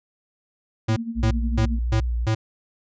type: tone bursts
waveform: square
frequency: 110.3 Hz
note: A2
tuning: 5 cents sharp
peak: -19 dBFS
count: 5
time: 0.88-2.35 s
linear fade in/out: 10 ms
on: 86 ms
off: 260 ms
type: tone with tremolo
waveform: sine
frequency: 230.2 Hz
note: A#3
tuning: 22 cents flat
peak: -24 dBFS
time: 0.89-1.79 s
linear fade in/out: 5 ms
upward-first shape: sine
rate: 11 Hz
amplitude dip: 70%
type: tone with vibrato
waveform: sine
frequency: 60.1 Hz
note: B1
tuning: 46 cents flat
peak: -21 dBFS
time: 1.15-2.29 s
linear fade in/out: 50 ms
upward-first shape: sine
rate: 2.7 Hz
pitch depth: 55 cents each way
effects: resampled to 16000 Hz